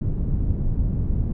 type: low-pass noise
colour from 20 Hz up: pink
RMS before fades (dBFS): -22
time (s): 0.01-1.33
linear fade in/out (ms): 10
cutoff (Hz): 160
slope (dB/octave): 12
effects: none